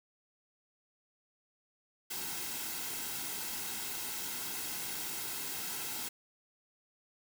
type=noise with comb filter; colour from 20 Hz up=white; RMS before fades=-39 dBFS; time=2.1-6.09 s; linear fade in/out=10 ms; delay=1.7 ms; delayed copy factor=-0.55; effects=none